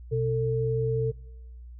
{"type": "tone pair together", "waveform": "sine", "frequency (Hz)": [125.5, 447.2], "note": ["B2", "A4"], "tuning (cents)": [28, 28], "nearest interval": "octave + minor seventh", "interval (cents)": 2200, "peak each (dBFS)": -26, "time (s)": [0.11, 1.12], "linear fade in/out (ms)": 20, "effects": ["noise-tail reverb RT60 1.0 s tail -25 dB re dry", "added 60 Hz sine -41 dBFS peak until 1.79 s"]}